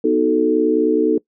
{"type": "chord", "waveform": "sine", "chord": "B dominant seventh", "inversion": "none", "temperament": "equal", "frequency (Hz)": [246.9, 311.1, 370, 440], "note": ["B3", "D#4", "F#4", "A4"], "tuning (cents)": [0, 0, 0, 0], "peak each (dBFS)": [-22, -17, -21, -16], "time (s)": [0.04, 1.18], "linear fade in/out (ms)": 5, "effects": ["noise-tail reverb RT60 0.1 s tail -22 dB re dry"]}